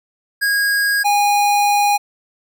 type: tone pair in turn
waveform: square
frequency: 1639 / 819.5 Hz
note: G#6 / G#5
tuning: -23 / -23 cents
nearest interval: octave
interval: 1200 cents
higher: first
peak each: -15 / -13 dBFS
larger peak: second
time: 0.41-1.04 / 1.04-1.98 s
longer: second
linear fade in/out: 20 ms
effects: none